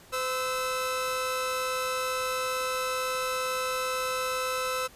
sawtooth tone pair together, 512 / 1308.9 Hz, C5 / E6, -38 / -13 cents, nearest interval octave + major third, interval 1625 cents, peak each -27 dBFS, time 0.12-4.88 s, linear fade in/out 20 ms, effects pink hiss -53 dBFS RMS until 4.95 s + resampled to 32000 Hz

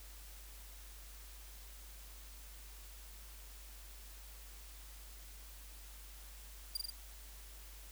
sawtooth tone with echo, 4778 Hz, D8, 29 cents sharp, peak -31 dBFS, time 6.75-6.77 s, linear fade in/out 5 ms, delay 44 ms, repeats 3, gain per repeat -2 dB, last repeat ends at 6.902 s, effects added 50 Hz sine -52 dBFS peak until 7.91 s + white hiss -57 dBFS RMS until 7.91 s

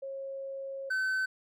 sine / triangle tone pair in turn, 543 / 1526.5 Hz, C#5 / G6, -36 / -46 cents, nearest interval octave + tritone, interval 1790 cents, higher second, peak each -36 / -26 dBFS, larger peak second, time 0.02-0.9 / 0.9-1.26 s, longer first, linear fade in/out 10 ms, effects none

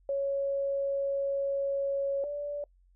sine tone pair in turn, 554.4 / 580 Hz, C#5 / D5, 0 / -22 cents, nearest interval minor second, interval 78 cents, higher second, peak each -27 / -32 dBFS, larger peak first, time 0.09-2.24 / 2.24-2.64 s, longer first, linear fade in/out 2 ms, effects noise-tail reverb RT60 0.1 s tail -25 dB re dry + added 45 Hz sine -60 dBFS peak until 2.95 s

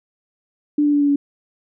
sine tone with pitch steps, 294.9 / 292.2 / 289.5 / 286.8 / 284.2 Hz, D4 / D4 / D4 / D4 / C#4, +7 / -9 / -25 / -41 / +43 cents, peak -13 dBFS, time 0.78-1.16 s, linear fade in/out 5 ms, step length 76 ms, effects none

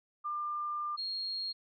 sine tone pair in turn, 1196 / 4262 Hz, D6 / C8, +31 / +31 cents, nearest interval octave + minor seventh, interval 2200 cents, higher second, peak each -33 / -34 dBFS, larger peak first, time 0.24-0.97 / 0.97-1.53 s, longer first, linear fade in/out 20 ms, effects none

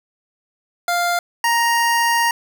25% pulse tone pair in turn, 698.5 / 934.9 Hz, F5 / A#5, 0 / +5 cents, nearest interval perfect fourth, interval 505 cents, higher second, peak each -13 / -11 dBFS, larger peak second, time 0.88-1.19 / 1.44-2.31 s, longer second, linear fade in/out 2 ms, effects none

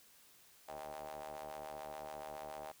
sawtooth ring-modulated tone, 75 Hz, D2, 37 cents sharp, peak -38 dBFS, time 0.68-2.72 s, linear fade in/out 10 ms, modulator 709 Hz, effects white hiss -64 dBFS RMS until 2.8 s

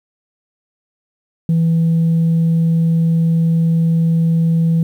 sine tone, 164.81 Hz, E3, in tune, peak -9 dBFS, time 1.49-4.83 s, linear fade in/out 2 ms, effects tanh soft clip ceiling -9 dBFS + 8-bit

